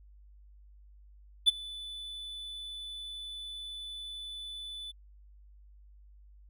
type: tone with ADSR envelope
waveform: triangle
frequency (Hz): 3489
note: A7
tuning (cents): -15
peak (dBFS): -15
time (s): 1.46-4.92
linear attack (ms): 24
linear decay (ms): 19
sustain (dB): -23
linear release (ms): 18
effects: added 50 Hz sine -53 dBFS peak until 6.49 s